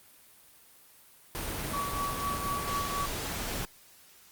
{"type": "noise", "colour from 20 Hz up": "pink", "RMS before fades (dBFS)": -35, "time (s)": [1.35, 3.65], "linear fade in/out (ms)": 0}
{"type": "tone with tremolo", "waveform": "sine", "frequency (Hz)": 1136, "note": "C#6", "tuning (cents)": 42, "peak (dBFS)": -29, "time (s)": [1.73, 3.06], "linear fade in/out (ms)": 5, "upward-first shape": "triangle", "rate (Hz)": 4.1, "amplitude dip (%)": 65}
{"effects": ["white hiss -57 dBFS RMS until 4.31 s", "Opus 32 kbps"]}